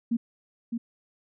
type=tone with echo; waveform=sine; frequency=233.1 Hz; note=A#3; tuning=in tune; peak=-22 dBFS; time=0.11-0.17 s; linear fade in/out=10 ms; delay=610 ms; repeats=1; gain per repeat=-5 dB; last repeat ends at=0.78 s; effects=none